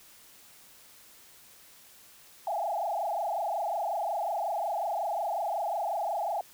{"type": "tone with frequency modulation", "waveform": "sine", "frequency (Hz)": 749, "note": "F#5", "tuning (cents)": 21, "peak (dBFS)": -28, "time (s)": [2.47, 6.41], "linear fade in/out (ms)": 2, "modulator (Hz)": 25.5, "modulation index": 3.9, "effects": ["white hiss -55 dBFS RMS until 6.53 s"]}